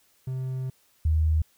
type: tone pair in turn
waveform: triangle / sine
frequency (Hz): 130 / 78.59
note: C3 / D#2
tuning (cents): -11 / +18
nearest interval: major sixth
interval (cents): 871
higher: first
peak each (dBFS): -26 / -19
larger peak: second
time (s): 0.27-0.7 / 1.05-1.42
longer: first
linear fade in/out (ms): 5
effects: white hiss -64 dBFS RMS until 1.57 s